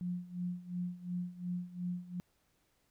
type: tone with tremolo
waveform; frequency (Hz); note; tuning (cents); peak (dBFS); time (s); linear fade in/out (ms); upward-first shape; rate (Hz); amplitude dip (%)
sine; 178; F3; +33; -33; 0.01-2.2; 0; sine; 2.8; 85
effects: pink hiss -75 dBFS RMS until 2.9 s